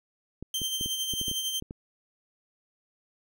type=clicks; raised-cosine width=3 ms; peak=-25 dBFS; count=10; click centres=0.426 / 0.617 / 0.811 / 0.86 / 1.137 / 1.214 / 1.282 / 1.314 / 1.624 / 1.709 s
type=tone with tremolo; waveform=sawtooth; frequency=3136 Hz; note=G7; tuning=in tune; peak=-24 dBFS; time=0.54-1.6 s; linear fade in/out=2 ms; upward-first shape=sine; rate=11 Hz; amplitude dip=45%
effects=none